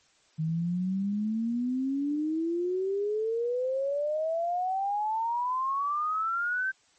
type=exponential sweep; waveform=sine; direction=up; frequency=155.56 to 1567 Hz; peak=-26 dBFS; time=0.38-6.72 s; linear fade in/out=20 ms; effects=white hiss -64 dBFS RMS until 6.98 s + MP3 32 kbps